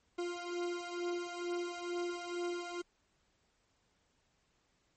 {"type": "beating tone pair", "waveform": "40% pulse", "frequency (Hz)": [349.2, 351.4], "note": ["F4", "F4"], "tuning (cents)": [0, 11], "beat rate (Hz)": 2.2, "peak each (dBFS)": [-38, -40], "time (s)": [0.18, 2.82], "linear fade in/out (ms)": 10, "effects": ["pink hiss -75 dBFS RMS until 4.96 s", "MP3 32 kbps"]}